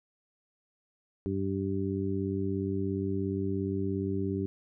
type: harmonic tone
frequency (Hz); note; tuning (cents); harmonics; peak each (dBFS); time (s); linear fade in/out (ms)
97.1; G2; -16; 1 / 2 / 3 / 4; -34 / -34 / -34 / -34; 1.26-4.46; 0
effects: none